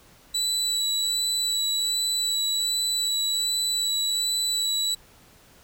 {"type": "tone with vibrato", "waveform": "30% pulse", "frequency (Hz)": 3951, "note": "B7", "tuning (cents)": 0, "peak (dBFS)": -20, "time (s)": [0.34, 4.95], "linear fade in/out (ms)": 10, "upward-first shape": "sine", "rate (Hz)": 1.3, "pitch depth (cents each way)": 12, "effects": ["pink hiss -54 dBFS RMS until 5.63 s"]}